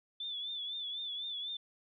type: tone with vibrato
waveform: sine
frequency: 3486 Hz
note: A7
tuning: 17 cents flat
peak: -37 dBFS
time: 0.2-1.57 s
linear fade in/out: 5 ms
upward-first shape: triangle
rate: 4 Hz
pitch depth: 80 cents each way
effects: none